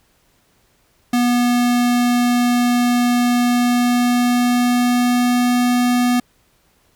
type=tone with pitch glide; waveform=square; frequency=243.2 to 245.3 Hz; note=B3 to B3; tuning=-26 to -12 cents; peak=-14 dBFS; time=1.13-6.2 s; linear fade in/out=5 ms; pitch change=+14 cents; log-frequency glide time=3.38-5.51 s; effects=pink hiss -59 dBFS RMS until 6.95 s